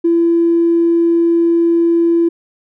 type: tone with tanh clipping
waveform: triangle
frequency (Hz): 337.1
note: E4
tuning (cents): +39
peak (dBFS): -9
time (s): 0.04-2.29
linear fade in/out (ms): 10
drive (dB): 4
effects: none